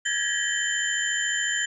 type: tone cluster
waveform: sine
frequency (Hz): 1644 / 1718 / 1904 / 3080 / 7140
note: G#6 / A6 / A#6 / G7 / A8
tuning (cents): -18 / -42 / +36 / -31 / +24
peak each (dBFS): -30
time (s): 0.05-1.66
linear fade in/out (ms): 10
effects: none